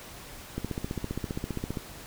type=click train; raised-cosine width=3 ms; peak=-18 dBFS; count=19; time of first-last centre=0.58-1.772 s; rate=15.1 Hz; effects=pink hiss -45 dBFS RMS until 2.06 s